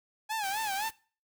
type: tone with vibrato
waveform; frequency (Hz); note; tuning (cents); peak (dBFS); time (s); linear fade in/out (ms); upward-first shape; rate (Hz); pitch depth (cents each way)
sawtooth; 830.6; G#5; 0; -27; 0.29-0.9; 20; sine; 3.9; 130
type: noise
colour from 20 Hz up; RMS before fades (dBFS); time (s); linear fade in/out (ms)
white; -43; 0.43-0.91; 10
effects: noise-tail reverb RT60 0.4 s tail -21 dB re dry